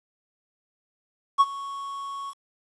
triangle tone with ADSR envelope, 1108.7 Hz, C#6, in tune, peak -10 dBFS, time 1.38-2.34 s, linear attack 26 ms, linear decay 40 ms, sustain -20 dB, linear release 53 ms, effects resampled to 22050 Hz + 8-bit

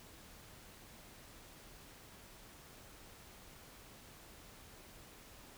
silence, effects pink hiss -57 dBFS RMS until 5.57 s

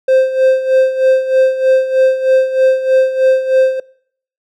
triangle tone with tremolo, 523.3 Hz, C5, in tune, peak -4 dBFS, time 0.08-3.8 s, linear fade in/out 5 ms, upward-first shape sine, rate 3.2 Hz, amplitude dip 70%, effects noise-tail reverb RT60 0.6 s tail -23 dB re dry

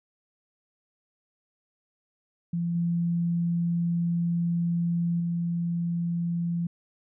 sine tone with level steps, 170.8 Hz, F3, 38 cents flat, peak -25 / -23 / -25 dBFS, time 2.53-6.67 s, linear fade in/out 5 ms, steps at 2.75 / 5.2 s, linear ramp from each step 2 ms, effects none

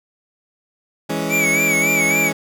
20% pulse chord, C# minor, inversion first, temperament equal, 164.81 / 207.7 / 277.2 Hz, E3 / G#3 / C#4, 0 / 0 / 0 cents, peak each -20 dBFS, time 1.09-2.33 s, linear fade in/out 10 ms
square tone with vibrato, 2279 Hz, C#7, 47 cents sharp, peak -16 dBFS, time 1.29-2.32 s, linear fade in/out 50 ms, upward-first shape sine, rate 3.6 Hz, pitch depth 71 cents each way
effects none

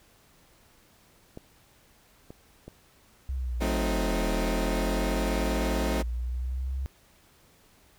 clicks, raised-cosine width 2 ms, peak -26 / -29 / -28 dBFS, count 3, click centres 1.374 / 2.305 / 2.68 s
sine linear two-way sweep, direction down then up, 67.2 to 40.26 to 67.2 Hz, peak -28 dBFS, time 3.29-6.86 s, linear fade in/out 0 ms, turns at 4.29 s
20% pulse chord, F# diminished seventh, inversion none, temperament equal with one note detuned, 181.19 / 220 / 261.6 / 311.1 Hz, F#3 / A3 / C4 / Eb4, -36 / 0 / 0 / 0 cents, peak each -28 dBFS, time 3.6-6.03 s, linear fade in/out 20 ms
effects pink hiss -60 dBFS RMS until 7.98 s

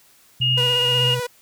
sine tone with tremolo, 127.5 Hz, C3, 44 cents flat, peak -20 dBFS, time 0.4-1.2 s, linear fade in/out 5 ms, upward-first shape triangle, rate 1.9 Hz, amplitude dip 85%
sine tone, 2854 Hz, F7, 37 cents sharp, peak -17 dBFS, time 0.41-1.15 s, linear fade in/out 10 ms
sawtooth tone with vibrato, 490 Hz, B4, 14 cents flat, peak -20 dBFS, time 0.57-1.27 s, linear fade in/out 10 ms, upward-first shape square, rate 16 Hz, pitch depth 20 cents each way
effects white hiss -54 dBFS RMS until 1.41 s

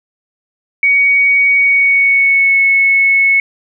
sine tone with pitch glide, 2245 to 2200 Hz, C#7 to C#7, +21 to -14 cents, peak -7 dBFS, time 0.83-3.4 s, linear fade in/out 2 ms, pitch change -35 cents, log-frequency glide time 1.56-2.59 s, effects none

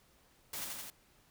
white noise with echo, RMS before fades -41 dBFS, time 0.53-0.65 s, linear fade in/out 5 ms, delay 84 ms, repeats 3, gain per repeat -2 dB, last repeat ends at 0.902 s, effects pink hiss -67 dBFS RMS until 1.3 s

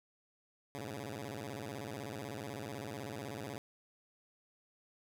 10% pulse tone with vibrato, 122 Hz, B2, 21 cents flat, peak -33 dBFS, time 0.75-3.58 s, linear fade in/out 0 ms, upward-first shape square, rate 16 Hz, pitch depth 250 cents each way, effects none

